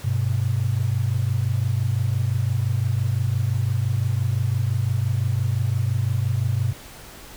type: tone pair together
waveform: sine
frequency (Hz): 99.45 / 125.3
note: G2 / B2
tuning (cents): +25 / +25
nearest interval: major third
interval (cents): 400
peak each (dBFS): -22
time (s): 0.04-6.73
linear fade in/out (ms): 10
effects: pink hiss -42 dBFS RMS until 7.36 s